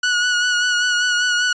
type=tone with vibrato; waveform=sawtooth; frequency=1463 Hz; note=F#6; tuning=20 cents flat; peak=-12 dBFS; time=0.03-1.53 s; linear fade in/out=5 ms; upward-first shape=sine; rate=5.1 Hz; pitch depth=26 cents each way; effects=resampled to 16000 Hz